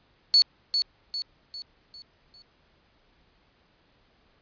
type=tone with echo; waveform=sine; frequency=4425 Hz; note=C#8; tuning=4 cents flat; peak=-14 dBFS; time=0.34-0.42 s; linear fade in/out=0 ms; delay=400 ms; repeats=5; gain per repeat=-7 dB; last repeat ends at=2.42 s; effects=pink hiss -64 dBFS RMS until 4.41 s + resampled to 11025 Hz